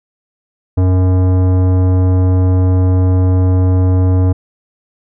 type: tone with tanh clipping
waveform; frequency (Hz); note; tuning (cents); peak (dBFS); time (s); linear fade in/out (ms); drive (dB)
sine; 92.3; F#2; -4; -10; 0.77-4.33; 10; 16
effects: none

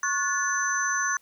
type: tone cluster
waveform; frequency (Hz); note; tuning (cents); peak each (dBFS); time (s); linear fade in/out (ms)
sine; 1099 / 1455 / 1734 / 6120; C#6 / F#6 / A6 / G8; -15 / -29 / -26 / -42; -29; 0.03-1.17; 2
effects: white hiss -62 dBFS RMS until 1.21 s

